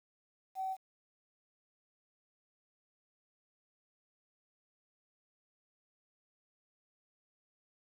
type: tone with quantisation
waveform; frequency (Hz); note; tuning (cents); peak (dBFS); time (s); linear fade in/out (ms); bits
sine; 761; F#5; +48; -34; 0.55-0.77; 50; 10
effects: none